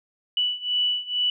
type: beating tone pair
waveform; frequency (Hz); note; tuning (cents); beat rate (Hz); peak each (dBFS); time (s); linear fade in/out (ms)
sine; 2960 / 2962.2; F#7 / F#7; 0 / +1; 2.2; -26 / -24; 0.37-1.3; 2
effects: none